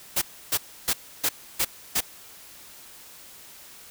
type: noise bursts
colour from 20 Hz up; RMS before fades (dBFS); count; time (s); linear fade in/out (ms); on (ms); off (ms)
white; -23; 6; 0.16-2.008; 10; 58; 300
effects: white hiss -47 dBFS RMS until 3.9 s